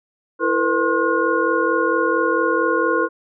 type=tone cluster; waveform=sine; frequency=331.8 / 456.6 / 501 / 1067 / 1441 Hz; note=E4 / A#4 / B4 / C6 / F#6; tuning=+11 / -36 / +25 / +34 / -46 cents; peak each=-22 dBFS; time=0.39-3.09 s; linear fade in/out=50 ms; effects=none